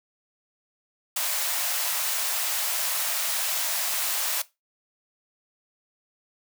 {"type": "high-pass noise", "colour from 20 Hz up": "white", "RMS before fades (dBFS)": -27, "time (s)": [1.16, 4.42], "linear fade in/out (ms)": 5, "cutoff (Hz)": 560, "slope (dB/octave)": 48, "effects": ["noise-tail reverb RT60 0.2 s tail -17 dB re dry"]}